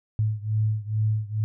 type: beating tone pair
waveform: sine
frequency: 107.1 / 109.4 Hz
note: A2 / A2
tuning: -46 / -9 cents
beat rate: 2.3 Hz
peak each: -24 / -26 dBFS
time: 0.19-1.44 s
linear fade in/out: 0 ms
effects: none